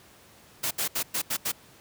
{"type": "noise bursts at uneven times", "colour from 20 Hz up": "white", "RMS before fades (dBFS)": -28, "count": 6, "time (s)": [[0.63, 0.71], [0.78, 0.88], [0.95, 1.03], [1.14, 1.22], [1.3, 1.37], [1.45, 1.52]], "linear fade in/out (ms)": 10, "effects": ["pink hiss -54 dBFS RMS until 1.8 s", "high-pass 80 Hz 12 dB/octave"]}